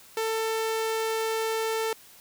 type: tone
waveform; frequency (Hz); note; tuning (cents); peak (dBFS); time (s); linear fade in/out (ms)
sawtooth; 445.2; A4; +20; -22; 0.17-1.93; 2
effects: white hiss -52 dBFS RMS until 2.2 s